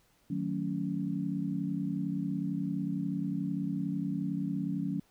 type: chord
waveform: sine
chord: D# half-diminished seventh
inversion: none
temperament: just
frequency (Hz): 155.56 / 186.68 / 224 / 280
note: D#3 / F#3 / A3 / C#4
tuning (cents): 0 / +16 / +31 / +18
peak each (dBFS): -37 / -34 / -39 / -35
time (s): 0.3-5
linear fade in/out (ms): 5
effects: pink hiss -68 dBFS RMS until 5.1 s